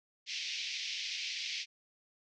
pink band-pass noise, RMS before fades -39 dBFS, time 0.26-1.66 s, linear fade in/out 50 ms, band 2200 to 5800 Hz, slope 48 dB/octave, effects none

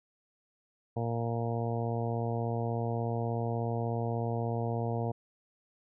harmonic tone, 116.54 Hz, A#2, in tune, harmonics 1 / 2 / 3 / 4 / 5 / 6 / 7 / 8, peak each -32 / -38 / -42 / -37 / -42 / -39 / -44 / -46 dBFS, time 0.96-5.12 s, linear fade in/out 10 ms, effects none

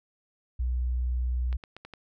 sine tone, 61.74 Hz, B1, in tune, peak -25 dBFS, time 0.59-1.57 s, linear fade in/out 10 ms
clicks, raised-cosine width 0.3 ms, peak -27 dBFS, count 5, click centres 1.528 / 1.638 / 1.766 / 1.85 / 1.937 s
effects none

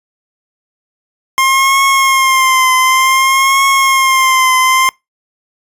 25% pulse tone with vibrato, 1061 Hz, C6, 24 cents sharp, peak -4 dBFS, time 1.38-4.89 s, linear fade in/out 0 ms, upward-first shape triangle, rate 0.55 Hz, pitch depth 53 cents each way, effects noise-tail reverb RT60 0.2 s tail -26 dB re dry + resampled to 32000 Hz

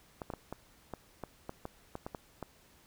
clicks, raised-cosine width 1 ms, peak -25 dBFS, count 12, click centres 0.218 / 0.302 / 0.337 / 0.526 / 0.937 / 1.237 / 1.494 / 1.654 / 1.954 / 2.065 / 2.148 / 2.427 s, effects pink hiss -63 dBFS RMS until 2.86 s

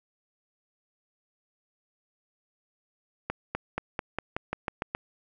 accelerating click train, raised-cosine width 0.5 ms, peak -14 dBFS, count 10, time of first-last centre 3.3-4.949 s, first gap 250 ms, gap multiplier 0.92, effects none

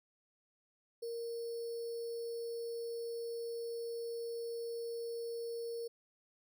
sine tone with sample-and-hold, 466.2 Hz, A#4, in tune, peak -38 dBFS, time 1.02-5.88 s, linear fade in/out 10 ms, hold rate 4900 Hz, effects none

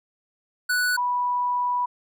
square / sine tone pair in turn, 1480 / 982.4 Hz, F#6 / B5, 0 / -9 cents, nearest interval perfect fifth, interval 709 cents, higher first, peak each -21 dBFS, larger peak neither, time 0.69-0.97 / 0.97-1.86 s, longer second, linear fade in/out 10 ms, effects none

